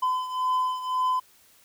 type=beating tone pair; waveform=triangle; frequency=1016 / 1017.9 Hz; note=B5 / C6; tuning=+49 / -48 cents; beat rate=1.9 Hz; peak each=-23 / -28 dBFS; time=0.02-1.2 s; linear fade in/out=10 ms; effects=white hiss -58 dBFS RMS until 1.64 s